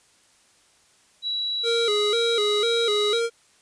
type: tone with pitch glide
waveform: sine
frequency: 3912 to 3860 Hz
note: B7 to B7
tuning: -17 to -40 cents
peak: -24 dBFS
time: 1.22-3.21 s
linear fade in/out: 50 ms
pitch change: -23 cents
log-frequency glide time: 1.7-2.41 s
type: tone with vibrato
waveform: square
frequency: 440 Hz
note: A4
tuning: in tune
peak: -22 dBFS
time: 1.63-3.3 s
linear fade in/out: 50 ms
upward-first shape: square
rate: 2 Hz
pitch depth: 94 cents each way
effects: white hiss -59 dBFS RMS until 3.61 s + resampled to 22050 Hz